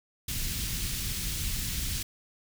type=band-stop noise; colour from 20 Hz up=pink; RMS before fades=-32 dBFS; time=0.28-2.03 s; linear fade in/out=5 ms; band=150 to 3000 Hz; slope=12 dB/octave; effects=none